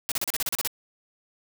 white noise bursts, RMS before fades -27 dBFS, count 10, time 0.09-0.675 s, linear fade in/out 0 ms, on 27 ms, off 35 ms, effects none

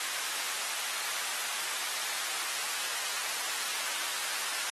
pink high-pass noise, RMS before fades -35 dBFS, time 0-4.7 s, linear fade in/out 2 ms, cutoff 1200 Hz, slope 12 dB/octave, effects AAC 32 kbps

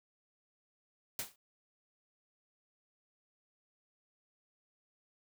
white noise with exponential decay, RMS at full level -34 dBFS, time 1.19-1.36 s, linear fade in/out 2 ms, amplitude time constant 36 ms, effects none

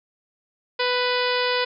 harmonic tone with a mistuned harmonic, 495.6 Hz, B4, 6 cents sharp, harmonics 1 / 2 / 3 / 4 / 5 / 6 / 7 / 8 / 9 / 10, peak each -24 / -27 / -29 / -30 / -31 / -32 / -32 / -33 / -34 / -34 dBFS, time 0.79-1.65 s, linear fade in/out 10 ms, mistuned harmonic 8, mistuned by +17 cents, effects none

